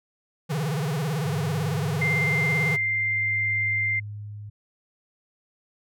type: tone with vibrato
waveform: square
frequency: 150 Hz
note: D3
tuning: 37 cents sharp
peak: -25 dBFS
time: 0.49-2.77 s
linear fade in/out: 20 ms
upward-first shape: sine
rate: 18 Hz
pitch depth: 210 cents each way
type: tone with tremolo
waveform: sine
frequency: 104.1 Hz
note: G#2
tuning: 5 cents sharp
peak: -31 dBFS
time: 1.24-4.5 s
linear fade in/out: 10 ms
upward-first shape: sine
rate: 0.51 Hz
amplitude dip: 45%
type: tone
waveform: sine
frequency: 2094 Hz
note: C7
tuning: 1 cent sharp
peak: -22 dBFS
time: 2.01-4 s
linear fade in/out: 10 ms
effects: none